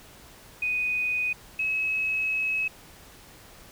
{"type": "tone pair in turn", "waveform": "sine", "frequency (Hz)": [2489, 2569], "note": ["D#7", "E7"], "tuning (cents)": [0, -45], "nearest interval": "minor second", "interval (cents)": 55, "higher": "second", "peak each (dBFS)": -24, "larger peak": "neither", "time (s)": [[0.62, 1.33], [1.59, 2.68]], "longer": "second", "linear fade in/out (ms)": 5, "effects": ["pink hiss -50 dBFS RMS until 3.71 s"]}